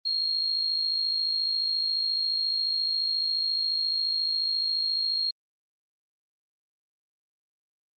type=tone with amplitude modulation; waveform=sine; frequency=4254 Hz; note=C8; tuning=28 cents sharp; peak=-22 dBFS; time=0.05-5.31 s; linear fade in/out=10 ms; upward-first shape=sine; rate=54.3 Hz; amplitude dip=50%; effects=Opus 32 kbps